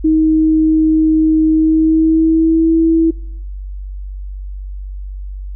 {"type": "tone with pitch glide", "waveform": "sine", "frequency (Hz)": [314.8, 326.5], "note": ["D#4", "E4"], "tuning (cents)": [20, -17], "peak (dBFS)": -8, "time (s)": [0.04, 3.11], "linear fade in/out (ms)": 10, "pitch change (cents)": 63, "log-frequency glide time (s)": [1.53, 2.76], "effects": ["noise-tail reverb RT60 0.9 s tail -26 dB re dry", "added 48 Hz sine -23 dBFS peak until 5.55 s"]}